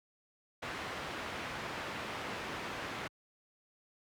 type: low-pass noise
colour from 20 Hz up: white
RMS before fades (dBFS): -41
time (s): 0.62-3.08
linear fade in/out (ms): 10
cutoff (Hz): 2000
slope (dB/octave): 12
effects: high-pass 60 Hz 12 dB/octave